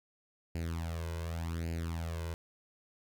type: tone with flanger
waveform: sawtooth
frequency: 83 Hz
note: E2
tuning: 12 cents sharp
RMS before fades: -37 dBFS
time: 0.55-2.34 s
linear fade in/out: 0 ms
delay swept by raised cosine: 0.42 to 2.02 ms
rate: 0.87 Hz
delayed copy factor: +0.8
effects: none